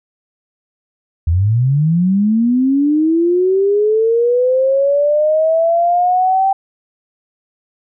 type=linear sweep; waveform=sine; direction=up; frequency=77.78 to 782 Hz; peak=-10 dBFS; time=1.27-6.53 s; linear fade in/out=5 ms; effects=none